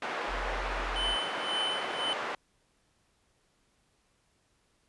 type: band-pass noise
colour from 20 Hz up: pink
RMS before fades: -35 dBFS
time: 0.02-2.35 s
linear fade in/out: 2 ms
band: 570 to 2000 Hz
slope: 12 dB/octave
type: tone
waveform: sine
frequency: 43.65 Hz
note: F1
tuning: in tune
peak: -35 dBFS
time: 0.27-1.17 s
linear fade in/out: 50 ms
type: tone with tremolo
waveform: triangle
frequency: 3037 Hz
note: F#7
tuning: 44 cents sharp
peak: -27 dBFS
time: 0.96-2.13 s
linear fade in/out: 0 ms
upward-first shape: sine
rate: 1.9 Hz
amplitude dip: 85%
effects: pink hiss -71 dBFS RMS until 4.88 s + resampled to 24000 Hz